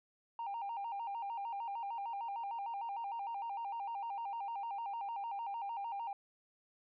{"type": "tone with vibrato", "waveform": "sine", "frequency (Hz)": 861, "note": "A5", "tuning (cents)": -38, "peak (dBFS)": -36, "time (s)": [0.39, 6.13], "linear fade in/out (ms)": 2, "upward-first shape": "square", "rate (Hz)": 6.6, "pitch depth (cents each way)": 130, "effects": ["tanh soft clip ceiling -36 dBFS"]}